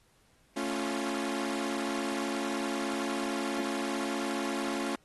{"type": "chord", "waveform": "sawtooth", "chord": "A augmented", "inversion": "none", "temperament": "equal", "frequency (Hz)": [220, 277.2, 349.2], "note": ["A3", "C#4", "E#4"], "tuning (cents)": [0, 0, 0], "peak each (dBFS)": [-33, -30, -32], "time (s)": [0.56, 4.96], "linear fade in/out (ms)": 10, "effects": ["pink hiss -67 dBFS RMS until 5.04 s", "AAC 32 kbps"]}